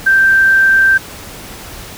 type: tone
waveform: sine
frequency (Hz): 1568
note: G6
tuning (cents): 0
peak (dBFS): -6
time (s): 0.06-0.98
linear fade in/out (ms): 10
effects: pink hiss -31 dBFS RMS until 1.97 s